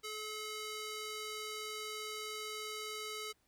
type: tone with band-pass filter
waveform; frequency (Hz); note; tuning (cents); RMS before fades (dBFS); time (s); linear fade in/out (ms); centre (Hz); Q
square; 429.2; A4; -43; -43; 0.03-3.33; 20; 4800; 0.51
effects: pink hiss -75 dBFS RMS until 3.47 s